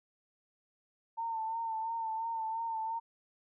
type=tone with vibrato; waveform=sine; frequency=901 Hz; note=A5; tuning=41 cents sharp; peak=-33 dBFS; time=1.17-3 s; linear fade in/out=20 ms; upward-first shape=sine; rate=2.9 Hz; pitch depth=37 cents each way; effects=none